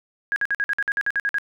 sine tone bursts, 1643 Hz, G#6, 19 cents flat, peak -19 dBFS, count 12, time 0.32-1.384 s, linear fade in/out 0 ms, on 41 ms, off 52 ms, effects none

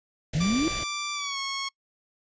pink band-stop noise, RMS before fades -35 dBFS, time 0.33-0.84 s, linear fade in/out 5 ms, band 740 to 1600 Hz, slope 48 dB/octave
sine exponential sweep, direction up, 146.83 to 338.6 Hz, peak -22 dBFS, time 0.35-0.68 s, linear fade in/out 0 ms
10% pulse tone with pitch glide, 1174.7 to 1096 Hz, D6 to C#6, 0 to -20 cents, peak -21 dBFS, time 0.4-1.69 s, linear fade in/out 10 ms, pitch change -120 cents, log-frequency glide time 1.14-1.38 s
effects noise-tail reverb RT60 0.1 s tail -25 dB re dry + resampled to 16000 Hz

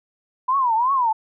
sine tone with vibrato, 987.8 Hz, B5, in tune, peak -16 dBFS, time 0.48-1.13 s, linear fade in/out 10 ms, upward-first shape triangle, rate 2.8 Hz, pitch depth 230 cents each way, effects none

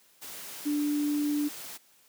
sine tone in noise, 293.7 Hz, D4, in tune, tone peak -25 dBFS, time 0.65-1.49 s, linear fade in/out 20 ms, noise white, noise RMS -42 dBFS, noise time 0.21-1.78 s, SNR +14 dB, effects white hiss -62 dBFS RMS until 2.08 s + high-pass 150 Hz 12 dB/octave

